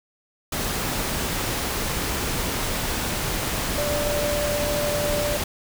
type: tone in noise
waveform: sine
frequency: 587.3 Hz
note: D5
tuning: in tune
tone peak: -24 dBFS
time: 3.78-5.37 s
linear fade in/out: 5 ms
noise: pink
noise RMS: -26 dBFS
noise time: 0.52-5.44 s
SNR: -1 dB
effects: none